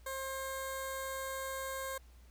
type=tone with notch filter; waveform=10% pulse; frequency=533 Hz; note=C5; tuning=32 cents sharp; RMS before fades=-40 dBFS; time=0.06-1.98 s; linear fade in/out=5 ms; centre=2700 Hz; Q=0.91; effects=added 60 Hz sine -55 dBFS peak until 2.3 s + pink hiss -67 dBFS RMS until 2.3 s